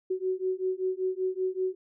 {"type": "beating tone pair", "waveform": "sine", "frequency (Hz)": [370.8, 376], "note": ["F#4", "F#4"], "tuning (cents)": [4, 28], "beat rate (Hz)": 5.2, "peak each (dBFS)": -30, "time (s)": [0.1, 1.75], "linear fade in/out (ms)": 10, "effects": []}